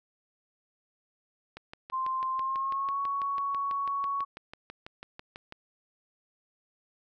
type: click train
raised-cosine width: 0.3 ms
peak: -26 dBFS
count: 25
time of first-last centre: 1.57-5.524 s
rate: 6.07 Hz
type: tone with pitch glide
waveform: sine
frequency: 1046.5 to 1115.2 Hz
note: C6 to C#6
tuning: 0 to +10 cents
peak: -28 dBFS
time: 1.92-4.25 s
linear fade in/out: 20 ms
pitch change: +110 cents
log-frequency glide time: 2.32-3 s
effects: none